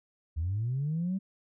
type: linear sweep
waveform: sine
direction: up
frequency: 74 to 196 Hz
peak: -27 dBFS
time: 0.36-1.19 s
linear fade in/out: 20 ms
effects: tanh soft clip ceiling -24 dBFS